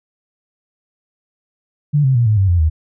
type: tone with pitch steps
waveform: sine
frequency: 146.83 / 132.33 / 119.26 / 107.49 / 96.87 / 87.31 / 78.68 Hz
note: D3 / C3 / A#2 / A2 / G2 / F2 / D#2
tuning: 0 / +20 / +40 / -40 / -20 / 0 / +20 cents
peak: -10 dBFS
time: 1.93-2.7 s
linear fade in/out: 20 ms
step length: 110 ms
effects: none